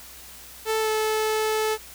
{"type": "tone with pitch glide", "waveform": "sawtooth", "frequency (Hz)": [440, 434.4], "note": ["A4", "A4"], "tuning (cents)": [0, -22], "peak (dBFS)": -18, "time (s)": [0.65, 1.78], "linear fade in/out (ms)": 50, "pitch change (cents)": -22, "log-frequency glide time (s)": [0.8, 0.89], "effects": ["added 60 Hz sine -53 dBFS peak until 1.94 s", "white hiss -44 dBFS RMS until 1.94 s"]}